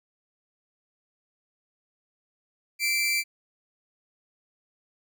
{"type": "tone pair together", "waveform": "sawtooth", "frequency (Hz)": [2081, 2339], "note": ["C7", "D7"], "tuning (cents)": [-10, -8], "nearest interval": "major second", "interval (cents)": 202, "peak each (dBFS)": [-32, -20], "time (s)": [2.79, 3.24], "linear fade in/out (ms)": 50, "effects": []}